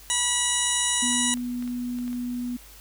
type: harmonic tone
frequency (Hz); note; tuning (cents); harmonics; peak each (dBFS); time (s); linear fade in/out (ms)
971; B5; -30; 1 / 2 / 3 / 4 / 6 / 7 / 8 / 9 / 10; -34 / -32 / -30 / -30 / -33 / -29 / -32 / -30 / -29; 0.1-1.34; 0
type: tone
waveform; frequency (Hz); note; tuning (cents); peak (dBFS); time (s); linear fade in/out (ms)
sine; 244.9; B3; -14; -27; 1.02-2.57; 10
type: clicks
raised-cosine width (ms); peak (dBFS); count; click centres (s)
0.3; -30; 7; 1.128 / 1.373 / 1.625 / 1.677 / 1.987 / 2.079 / 2.13
effects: added 51 Hz sine -49 dBFS peak until 2.8 s + white hiss -49 dBFS RMS until 2.8 s